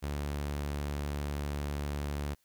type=tone; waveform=sawtooth; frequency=72.4 Hz; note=D2; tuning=24 cents flat; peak=-29 dBFS; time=0.02-2.35 s; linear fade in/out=20 ms; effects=white hiss -72 dBFS RMS until 2.44 s